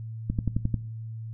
click train, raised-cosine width 5 ms, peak -13 dBFS, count 6, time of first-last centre 0.3-0.742 s, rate 11.3 Hz, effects noise-tail reverb RT60 0.7 s tail -19 dB re dry + added 112 Hz sine -34 dBFS peak until 1.33 s

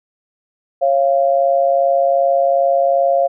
sine tone pair together, 548.4 / 691 Hz, C#5 / F5, -19 / -19 cents, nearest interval major third, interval 400 cents, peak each -14 dBFS, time 0.81-3.28 s, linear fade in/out 20 ms, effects none

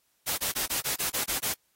white noise bursts, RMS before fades -29 dBFS, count 9, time 0.26-1.54 s, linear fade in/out 20 ms, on 120 ms, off 25 ms, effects white hiss -71 dBFS RMS until 1.75 s + AAC 48 kbps

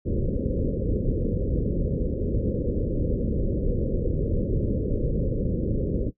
pink low-pass noise, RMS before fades -25 dBFS, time 0.05-6.11 s, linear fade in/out 20 ms, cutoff 550 Hz, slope 96 dB/octave, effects noise-tail reverb RT60 0.1 s tail -17 dB re dry

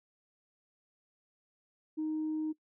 sine tone, 311.1 Hz, D#4, in tune, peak -30 dBFS, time 1.97-2.53 s, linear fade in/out 20 ms, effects noise-tail reverb RT60 0.1 s tail -20 dB re dry + tanh soft clip ceiling -28 dBFS

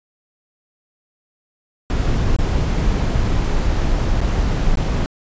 brown noise with dropouts, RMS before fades -17 dBFS, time 1.9-5.06 s, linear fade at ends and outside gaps 0 ms, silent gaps 2.363-2.387 / 4.206-4.214 / 4.755-4.773 s, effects resampled to 16000 Hz

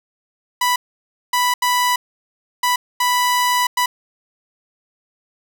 sawtooth tone bursts at uneven times, 987.8 Hz, B5, in tune, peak -11 dBFS, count 6, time 0.61-0.76 / 1.33-1.54 / 1.62-1.96 / 2.63-2.76 / 3-3.67 / 3.77-3.86 s, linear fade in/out 5 ms, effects none

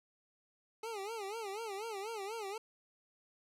25% pulse tone with vibrato, 422.6 Hz, G#4, 30 cents sharp, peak -36 dBFS, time 0.83-2.58 s, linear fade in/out 5 ms, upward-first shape sine, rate 4.1 Hz, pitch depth 160 cents each way, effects low-pass 12000 Hz 12 dB/octave

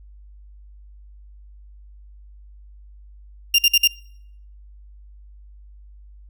30% pulse tone bursts, 2794 Hz, F7, in tune, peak -9 dBFS, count 4, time 3.54-3.876 s, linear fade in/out 5 ms, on 45 ms, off 52 ms, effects noise-tail reverb RT60 0.7 s tail -24 dB re dry + added 50 Hz sine -42 dBFS peak until 6.29 s

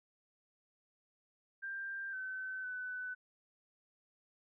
sine tone with pitch steps, 1585 / 1526 / 1501 Hz, G6 / G6 / F#6, +19 / -47 / +24 cents, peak -39 dBFS, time 1.62-3.15 s, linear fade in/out 20 ms, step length 510 ms, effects none

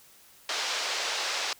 white band-pass noise, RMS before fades -31 dBFS, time 0.49-1.53 s, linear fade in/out 2 ms, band 440 to 5700 Hz, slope 24 dB/octave, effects white hiss -56 dBFS RMS until 1.59 s

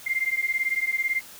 sine beating tone pair, 2093 / 2111 Hz, C7 / C7, 0 / +15 cents, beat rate 18 Hz, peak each -26 dBFS, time 0.06-1.21 s, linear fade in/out 10 ms, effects white hiss -45 dBFS RMS until 1.39 s

